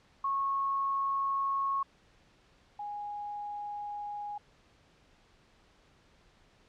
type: tone pair in turn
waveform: sine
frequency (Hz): 1097 / 825.5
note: C#6 / G#5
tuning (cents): -18 / -11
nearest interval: perfect fourth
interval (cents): 493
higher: first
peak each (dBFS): -28 / -36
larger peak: first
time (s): 0.24-1.83 / 2.79-4.38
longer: neither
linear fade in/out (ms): 5
effects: pink hiss -64 dBFS RMS until 6.68 s + low-pass 5000 Hz 12 dB/octave